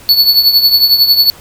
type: tone with tremolo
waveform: square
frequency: 4435 Hz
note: C#8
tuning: in tune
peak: -3 dBFS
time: 0.09-1.3 s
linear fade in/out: 0 ms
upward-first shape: triangle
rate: 11 Hz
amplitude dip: 75%
effects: pink hiss -37 dBFS RMS until 1.4 s